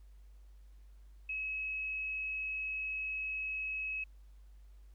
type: tone with frequency modulation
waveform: sine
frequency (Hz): 2568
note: E7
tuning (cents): -46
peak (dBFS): -35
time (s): 1.29-4.04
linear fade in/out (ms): 5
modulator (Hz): 55.8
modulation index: 0.22
effects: added 50 Hz sine -53 dBFS peak until 4.94 s + pink hiss -75 dBFS RMS until 4.94 s